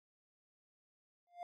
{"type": "tone with exponential growth", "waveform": "triangle", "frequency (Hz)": 700, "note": "F5", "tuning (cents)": 4, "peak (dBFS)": -37, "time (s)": [1.27, 1.43], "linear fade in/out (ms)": 1, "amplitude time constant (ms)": 34, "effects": []}